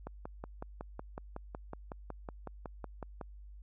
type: click train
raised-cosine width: 1 ms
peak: -27 dBFS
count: 18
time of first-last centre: 0.07-3.212 s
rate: 5.41 Hz
effects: added 50 Hz sine -48 dBFS peak until 3.62 s